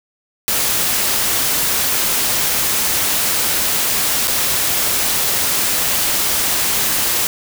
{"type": "noise with dropouts", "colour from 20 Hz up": "white", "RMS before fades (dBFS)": -17, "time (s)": [0.48, 7.27], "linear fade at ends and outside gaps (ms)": 0, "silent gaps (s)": [4.273, 4.279], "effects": []}